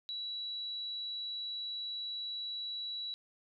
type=tone; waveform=sine; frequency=3920 Hz; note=B7; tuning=14 cents flat; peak=-37 dBFS; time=0.09-3.14 s; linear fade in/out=0 ms; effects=none